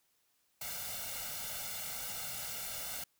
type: noise with comb filter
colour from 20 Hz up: white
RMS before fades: -41 dBFS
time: 0.61-3.04 s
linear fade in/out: 5 ms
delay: 1.4 ms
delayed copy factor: +0.8
effects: white hiss -75 dBFS RMS until 3.19 s